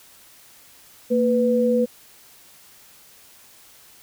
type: tone pair together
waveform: sine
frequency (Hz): 230 / 495.2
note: A#3 / B4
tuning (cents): -23 / +5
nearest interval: octave + minor second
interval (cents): 1328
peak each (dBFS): -20 / -18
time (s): 1.1-1.86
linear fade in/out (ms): 20
effects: white hiss -50 dBFS RMS until 4.02 s